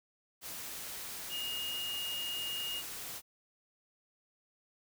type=tone in noise; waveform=sine; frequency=2853 Hz; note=F7; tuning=36 cents sharp; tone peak=-36 dBFS; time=1.29-2.83 s; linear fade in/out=50 ms; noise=white; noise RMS=-43 dBFS; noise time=0.41-3.22 s; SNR=+4 dB; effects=none